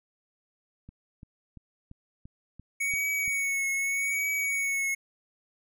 click train, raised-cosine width 5 ms, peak -33 dBFS, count 8, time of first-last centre 0.89-3.279 s, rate 2.93 Hz
square tone with vibrato, 2228 Hz, C#7, 8 cents sharp, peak -27 dBFS, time 2.8-4.95 s, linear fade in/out 10 ms, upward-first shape triangle, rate 0.83 Hz, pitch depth 40 cents each way
effects none

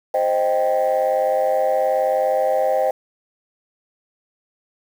sine chord, C minor, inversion none, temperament equal, 523.3 / 622.3 / 784 Hz, C5 / Eb5 / G5, 0 / 0 / 0 cents, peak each -18 / -19 / -20 dBFS, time 0.14-2.91 s, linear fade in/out 5 ms, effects tanh soft clip ceiling -11 dBFS + 7-bit

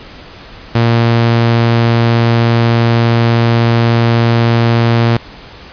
sawtooth tone, 116.54 Hz, A#2, in tune, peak -4 dBFS, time 0.75-5.17 s, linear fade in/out 5 ms, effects pink hiss -34 dBFS RMS until 5.72 s + resampled to 11025 Hz

